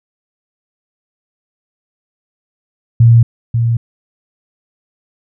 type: tone with echo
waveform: sine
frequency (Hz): 116.54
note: A#2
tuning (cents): 0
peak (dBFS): -3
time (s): 3-3.23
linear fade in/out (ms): 5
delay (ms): 540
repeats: 1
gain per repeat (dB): -7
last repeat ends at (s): 3.77
effects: none